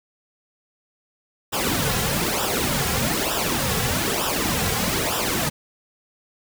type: noise with flanger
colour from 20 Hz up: pink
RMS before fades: -23 dBFS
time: 1.52-5.5 s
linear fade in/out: 20 ms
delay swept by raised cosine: 0.46 to 3.36 ms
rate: 1.1 Hz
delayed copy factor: -0.75
effects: none